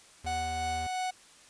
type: tone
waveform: square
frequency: 80 Hz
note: D#2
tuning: 49 cents sharp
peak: -39 dBFS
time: 0.24-0.87 s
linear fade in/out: 5 ms
type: tone with tremolo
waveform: 45% pulse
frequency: 740 Hz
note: F#5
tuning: in tune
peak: -30 dBFS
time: 0.26-1.11 s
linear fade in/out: 10 ms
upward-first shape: sine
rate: 2.9 Hz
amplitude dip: 25%
effects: white hiss -56 dBFS RMS until 1.49 s + resampled to 22050 Hz